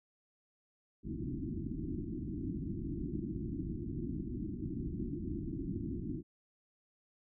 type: low-pass noise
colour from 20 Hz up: white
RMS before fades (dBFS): -39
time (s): 1.03-6.23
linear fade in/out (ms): 50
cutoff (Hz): 350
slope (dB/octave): 96
effects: none